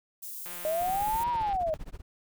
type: high-pass noise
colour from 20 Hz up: white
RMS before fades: -40 dBFS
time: 0.22-1.24 s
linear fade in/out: 10 ms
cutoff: 9700 Hz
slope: 12 dB/octave
type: click train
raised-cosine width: 0.3 ms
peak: -29 dBFS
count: 189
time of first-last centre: 0.46-1.528 s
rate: 176 Hz
type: linear two-way sweep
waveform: sine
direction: up then down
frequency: 607 to 976 to 607 Hz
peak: -26 dBFS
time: 0.65-1.74 s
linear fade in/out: 0 ms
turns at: 1.3 s
type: noise with tremolo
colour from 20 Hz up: brown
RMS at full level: -38 dBFS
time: 0.8-2.02 s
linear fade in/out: 20 ms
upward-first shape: sine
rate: 15 Hz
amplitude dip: 100%
effects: none